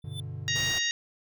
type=tone with exponential growth; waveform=square; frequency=3520 Hz; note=A7; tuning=in tune; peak=-34 dBFS; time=0.02-0.2 s; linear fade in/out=2 ms; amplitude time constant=38 ms
type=chord; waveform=triangle; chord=G major; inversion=none; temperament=equal; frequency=98 / 123.47 / 146.83 Hz; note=G2 / B2 / D3; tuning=0 / 0 / 0 cents; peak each=-37 dBFS; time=0.04-0.71 s; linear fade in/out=5 ms
type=harmonic tone; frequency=938 Hz; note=A#5; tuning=11 cents sharp; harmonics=2 / 3 / 4 / 5 / 6 / 7; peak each=-30 / -33 / -31 / -38 / -36 / -35 dBFS; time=0.48-0.91 s; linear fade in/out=0 ms
type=noise; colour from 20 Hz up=pink; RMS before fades=-39 dBFS; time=0.55-0.79 s; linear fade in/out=10 ms
effects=none